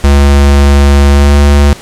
square tone with pitch glide, 70.5 to 71.61 Hz, C#2 to D2, +30 to -43 cents, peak -3 dBFS, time 0.04-1.73 s, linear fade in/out 0 ms, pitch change +27 cents, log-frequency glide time 1.11-1.34 s, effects pink hiss -30 dBFS RMS until 1.81 s + low-pass 10000 Hz 12 dB/octave

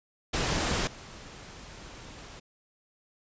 pink noise with level steps, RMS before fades -28 / -46 dBFS, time 0.33-2.4 s, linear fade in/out 10 ms, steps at 0.87 s, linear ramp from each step 2 ms, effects resampled to 16000 Hz

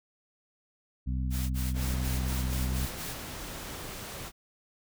harmonic tone, 63.8 Hz, C2, 43 cents flat, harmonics 1 / 2 / 3 / 4, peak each -29 / -35 / -39 / -41 dBFS, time 1.06-2.87 s, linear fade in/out 20 ms
white noise bursts, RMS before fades -40 dBFS, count 8, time 1.3-3.159 s, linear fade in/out 50 ms, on 200 ms, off 37 ms
pink noise, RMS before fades -40 dBFS, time 1.73-4.32 s, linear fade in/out 50 ms
effects none

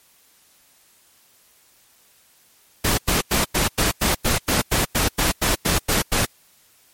pink noise bursts, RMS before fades -19 dBFS, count 15, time 2.84-6.256 s, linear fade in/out 10 ms, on 140 ms, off 94 ms, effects white hiss -56 dBFS RMS until 6.93 s + MP3 64 kbps

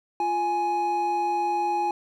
triangle tone pair together, 347.7 / 833.2 Hz, F4 / G#5, -8 / +5 cents, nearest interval octave + minor third, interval 1513 cents, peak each -29 / -21 dBFS, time 0.2-1.91 s, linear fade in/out 2 ms, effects none

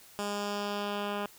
10% pulse tone with low-pass filter sweep, 204.4 Hz, G#3, 27 cents flat, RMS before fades -34 dBFS, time 0.19-1.26 s, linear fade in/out 0 ms, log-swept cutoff 8900 to 2400 Hz, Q 1.3, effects white hiss -55 dBFS RMS until 1.38 s

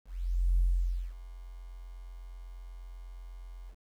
sine tone with ADSR envelope, 44.09 Hz, F1, 17 cents sharp, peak -21 dBFS, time 0.05-3.76 s, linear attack 530 ms, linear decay 550 ms, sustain -21 dB, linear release 74 ms, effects tanh soft clip ceiling -18 dBFS + 10-bit

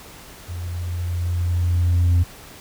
sine tone with level ramp, 87.31 Hz, F2, in tune, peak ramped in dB -27 to -10 dBFS, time 0.48-2.24 s, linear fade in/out 20 ms, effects tanh soft clip ceiling -12 dBFS + pink hiss -42 dBFS RMS until 2.6 s

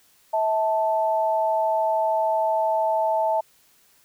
sine tone pair together, 647 / 880 Hz, E5 / A5, -32 / 0 cents, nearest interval perfect fourth, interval 532 cents, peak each -22 dBFS, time 0.33-3.41 s, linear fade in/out 10 ms, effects white hiss -59 dBFS RMS until 4.04 s

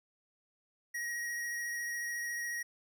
square tone with vibrato, 1894 Hz, A#6, 27 cents sharp, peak -36 dBFS, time 0.94-2.63 s, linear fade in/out 10 ms, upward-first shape sine, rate 14 Hz, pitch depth 12 cents each way, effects none

